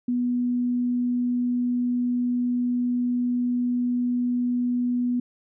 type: tone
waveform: sine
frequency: 245.1 Hz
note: B3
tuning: 13 cents flat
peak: -21 dBFS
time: 0.08-5.2 s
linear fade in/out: 5 ms
effects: none